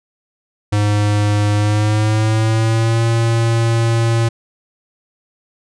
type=tone with pitch glide; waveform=square; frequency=103.83 to 115.21 Hz; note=G#2 to A#2; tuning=0 to -20 cents; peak=-13 dBFS; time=0.72-4.29 s; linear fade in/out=10 ms; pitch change=+180 cents; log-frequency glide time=1.55-3.03 s; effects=resampled to 22050 Hz